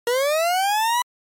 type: linear sweep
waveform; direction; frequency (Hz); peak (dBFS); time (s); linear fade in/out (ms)
40% pulse; up; 466.2 to 994; -17; 0.07-1.02; 2
effects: MP3 64 kbps